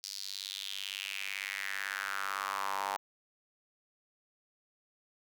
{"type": "tone with high-pass filter sweep", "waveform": "square", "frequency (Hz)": 48.98, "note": "G1", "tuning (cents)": -1, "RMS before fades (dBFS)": -38, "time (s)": [0.03, 2.97], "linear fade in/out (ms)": 10, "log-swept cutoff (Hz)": [5000, 860], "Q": 4, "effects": []}